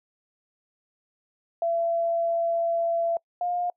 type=tone pair in turn; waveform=sine; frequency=674 / 708.5 Hz; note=E5 / F5; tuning=+38 / +25 cents; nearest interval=minor second; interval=87 cents; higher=second; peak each=-22 / -24 dBFS; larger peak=first; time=1.62-3.17 / 3.41-3.7 s; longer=first; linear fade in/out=2 ms; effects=noise-tail reverb RT60 0.1 s tail -26 dB re dry